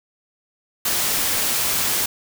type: noise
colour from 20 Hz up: white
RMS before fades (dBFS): -21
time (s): 0.85-2.06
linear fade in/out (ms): 5
effects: none